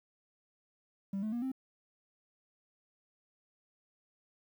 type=tone with pitch steps; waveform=triangle; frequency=196 / 216.2 / 238.5 / 263.1 Hz; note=G3 / A3 / A#3 / C4; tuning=0 / -30 / +40 / +10 cents; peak=-30 dBFS; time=1.13-1.518 s; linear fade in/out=5 ms; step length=97 ms; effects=tanh soft clip ceiling -28 dBFS + 11-bit